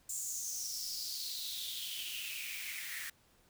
white noise with high-pass filter sweep, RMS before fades -41 dBFS, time 0.09-3.1 s, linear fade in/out 5 ms, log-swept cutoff 7500 to 1800 Hz, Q 6.4, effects pink hiss -68 dBFS RMS until 3.49 s

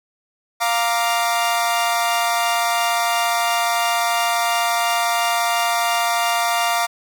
sawtooth chord, Bb major, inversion second, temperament equal, 698.5 / 932.3 / 1174.7 Hz, F5 / Bb5 / D6, 0 / 0 / 0 cents, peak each -16 / -19 / -20 dBFS, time 0.6-6.87 s, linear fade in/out 20 ms, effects none

